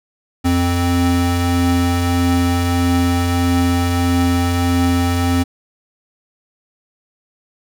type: tone pair together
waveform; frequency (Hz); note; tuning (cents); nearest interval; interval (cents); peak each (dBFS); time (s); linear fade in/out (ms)
square; 87.73 / 261.6; F2 / C4; +8 / 0; octave + perfect fifth; 1892; -17; 0.44-5.44; 20
effects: none